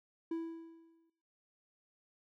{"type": "tone with exponential decay", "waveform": "triangle", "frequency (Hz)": 329.6, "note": "E4", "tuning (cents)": 0, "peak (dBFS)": -31, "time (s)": [0.31, 1.1], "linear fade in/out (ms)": 5, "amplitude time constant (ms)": 170, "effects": ["noise-tail reverb RT60 0.9 s tail -24 dB re dry"]}